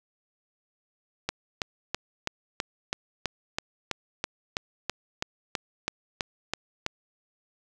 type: click train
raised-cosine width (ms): 0.2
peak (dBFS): -10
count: 18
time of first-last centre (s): 1.29-6.864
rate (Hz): 3.05
effects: none